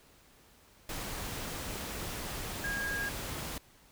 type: tone in noise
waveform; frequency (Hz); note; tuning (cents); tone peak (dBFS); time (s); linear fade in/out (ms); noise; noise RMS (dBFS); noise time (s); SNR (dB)
sine; 1632; G#6; -31; -33; 2.64-3.09; 2; pink; -39; 0.89-3.58; +3
effects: pink hiss -61 dBFS RMS until 3.91 s

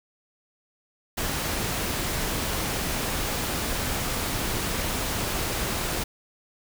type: noise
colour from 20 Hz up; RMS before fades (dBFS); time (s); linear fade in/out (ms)
pink; -28; 1.17-6.04; 10
effects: none

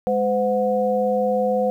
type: tone cluster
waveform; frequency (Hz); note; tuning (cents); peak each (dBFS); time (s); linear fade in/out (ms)
sine; 207.2 / 511 / 729; G#3 / C5 / F#5; -4 / -41 / -26; -25 / -19 / -24; 0.07-1.7; 0
effects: 9-bit

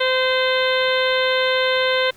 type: harmonic tone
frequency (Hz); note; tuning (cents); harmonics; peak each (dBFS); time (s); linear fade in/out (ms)
516; C5; -24; 1 / 2 / 3 / 4 / 5 / 6 / 7 / 8; -19 / -26 / -24 / -25 / -31 / -27 / -26 / -33; 0-2.11; 10
effects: pink hiss -50 dBFS RMS until 2.16 s

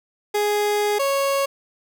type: tone pair in turn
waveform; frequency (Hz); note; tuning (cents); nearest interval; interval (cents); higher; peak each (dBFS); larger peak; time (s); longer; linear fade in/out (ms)
30% pulse; 415.3 / 552.5; G#4 / C#5; 0 / -6; perfect fourth; 494; second; -16; neither; 0.34-0.99 / 0.99-1.46; first; 10
effects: none

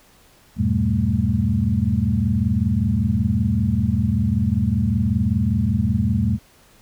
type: tone cluster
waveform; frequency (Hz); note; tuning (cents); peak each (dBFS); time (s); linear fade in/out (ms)
sine; 83 / 101.9 / 122.3 / 197.1 / 222.3; E2 / G#2 / B2 / G3 / A3; +12 / -32 / -16 / +10 / +18; -23; 0.56-6.39; 50
effects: pink hiss -53 dBFS RMS until 6.81 s

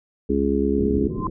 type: harmonic tone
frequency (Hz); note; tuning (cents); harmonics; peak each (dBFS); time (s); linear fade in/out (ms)
69.3; C#2; 0; 1 / 3 / 4 / 5 / 6; -27 / -24 / -23 / -26 / -23; 0.29-1.08; 10
type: low-pass noise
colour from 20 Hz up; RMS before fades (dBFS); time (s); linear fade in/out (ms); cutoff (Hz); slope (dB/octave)
white; -28; 0.78-1.3; 5; 400; 48
type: tone with exponential growth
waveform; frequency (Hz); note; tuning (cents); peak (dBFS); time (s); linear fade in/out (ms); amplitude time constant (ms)
sine; 1038; C6; -14; -20; 1.1-1.27; 2; 36
effects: none

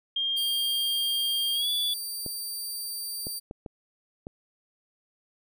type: tone with pitch glide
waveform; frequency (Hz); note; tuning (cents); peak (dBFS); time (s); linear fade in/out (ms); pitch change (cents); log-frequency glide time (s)
sine; 3211 to 3441; G7 to A7; +41 to -39; -25; 0.16-1.94; 5; +120; 1.54-1.69
type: tone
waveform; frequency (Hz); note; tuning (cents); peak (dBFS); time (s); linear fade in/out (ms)
15% pulse; 4653; D8; -17; -26; 0.36-3.4; 20
type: clicks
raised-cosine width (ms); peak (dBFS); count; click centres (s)
2; -24; 5; 2.263 / 3.269 / 3.511 / 3.662 / 4.269
effects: none

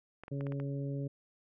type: clicks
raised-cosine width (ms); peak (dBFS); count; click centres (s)
0.5; -31; 6; 0.236 / 0.281 / 0.409 / 0.468 / 0.522 / 0.6
type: harmonic tone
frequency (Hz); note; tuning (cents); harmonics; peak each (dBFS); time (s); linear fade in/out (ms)
139.6; C#3; +13; 1 / 2 / 3 / 4; -35 / -41 / -45 / -47; 0.31-1.08; 10
effects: none

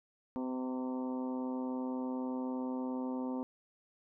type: harmonic tone with a mistuned harmonic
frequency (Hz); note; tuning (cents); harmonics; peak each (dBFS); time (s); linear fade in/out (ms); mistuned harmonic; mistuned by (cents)
128.1; C3; -36; 2 / 3 / 4 / 5 / 6 / 7 / 8 / 9; -35 / -47 / -44 / -52 / -52 / -47 / -55 / -56; 0.36-3.43; 0; 7; +23
effects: none

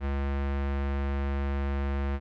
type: tone with low-pass filter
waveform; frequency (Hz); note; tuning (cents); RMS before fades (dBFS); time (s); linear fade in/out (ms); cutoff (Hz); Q
square; 69.5; C#2; +5; -29; 0-2.2; 50; 2100; 1.1
effects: none

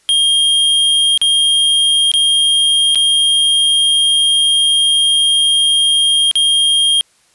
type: tone with dropouts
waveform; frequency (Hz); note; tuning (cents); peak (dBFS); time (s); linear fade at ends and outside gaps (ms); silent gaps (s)
square; 3224; G7; +48; -10; 0.09-7.01; 0; 1.176-1.215 / 2.116-2.138 / 2.948-2.956 / 6.313-6.355
effects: white hiss -54 dBFS RMS until 7.34 s + resampled to 24000 Hz

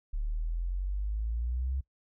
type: exponential sweep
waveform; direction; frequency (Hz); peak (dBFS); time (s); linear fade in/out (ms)
sine; up; 35.84 to 67.7; -29; 0.13-1.81; 10
effects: noise-tail reverb RT60 0.1 s tail -20 dB re dry

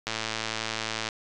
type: click train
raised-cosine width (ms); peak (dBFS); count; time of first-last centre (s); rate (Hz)
0.2; -12; 114; 0.07-1.088; 111
effects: resampled to 24000 Hz

